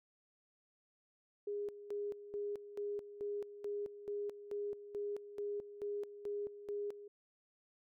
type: tone with tremolo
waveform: sine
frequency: 410 Hz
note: G#4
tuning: 22 cents flat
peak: -37 dBFS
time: 1.47-7.08 s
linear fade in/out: 5 ms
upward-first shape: square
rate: 2.3 Hz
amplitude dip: 75%
effects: none